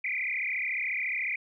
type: tone with frequency modulation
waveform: sine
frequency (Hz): 2217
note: C#7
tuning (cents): 0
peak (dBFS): -28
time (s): 0.04-1.36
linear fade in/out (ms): 5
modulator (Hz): 34.1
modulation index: 6.8
effects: none